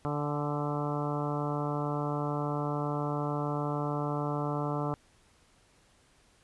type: harmonic tone with a mistuned harmonic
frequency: 146.83 Hz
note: D3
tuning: in tune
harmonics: 1 / 2 / 3 / 4 / 5 / 6 / 7 / 8 / 9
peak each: -33 / -36 / -38 / -39 / -40 / -41 / -41 / -42 / -43 dBFS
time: 0.05-4.94 s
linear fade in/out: 0 ms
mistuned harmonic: 6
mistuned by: -22 cents
effects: pink hiss -64 dBFS RMS until 6.43 s + resampled to 24000 Hz